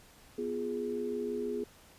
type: chord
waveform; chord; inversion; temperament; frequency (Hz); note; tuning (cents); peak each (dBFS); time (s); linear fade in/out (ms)
sine; F diminished; second; equal; 246.9 / 349.2 / 415.3; Cb4 / F4 / Ab4; 0 / 0 / 0; -38 / -40 / -34; 0.38-1.64; 5
effects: pink hiss -58 dBFS RMS until 1.98 s + resampled to 32000 Hz